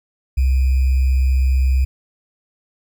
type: tone with sample-and-hold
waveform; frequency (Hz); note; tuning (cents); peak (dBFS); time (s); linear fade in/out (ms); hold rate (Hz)
sine; 65.4; C2; 0; -12; 0.37-1.85; 10; 2450
effects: none